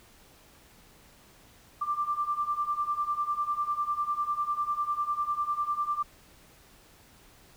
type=beating tone pair; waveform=sine; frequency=1175 / 1185 Hz; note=D6 / D6; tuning=+1 / +15 cents; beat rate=10 Hz; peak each=-32 / -29 dBFS; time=1.81-6.03 s; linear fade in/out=10 ms; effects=pink hiss -57 dBFS RMS until 7.56 s